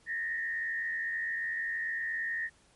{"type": "tone with frequency modulation", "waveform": "sine", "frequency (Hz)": 1842, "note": "A#6", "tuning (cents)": -21, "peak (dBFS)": -31, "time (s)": [0.06, 2.5], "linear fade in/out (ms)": 50, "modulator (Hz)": 80.7, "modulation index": 0.86, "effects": ["pink hiss -64 dBFS RMS until 2.75 s", "MP3 48 kbps"]}